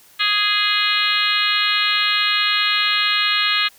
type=harmonic tone; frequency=415.3 Hz; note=G#4; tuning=in tune; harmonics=3 / 4 / 5 / 6 / 7 / 8 / 9 / 10; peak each=-24 / -24 / -24 / -24 / -24 / -24 / -24 / -24 dBFS; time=0.19-3.69 s; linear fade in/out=20 ms; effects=white hiss -50 dBFS RMS until 3.78 s